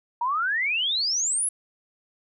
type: exponential sweep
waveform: sine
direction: up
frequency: 923 to 11000 Hz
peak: -22 dBFS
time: 0.21-1.49 s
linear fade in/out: 5 ms
effects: none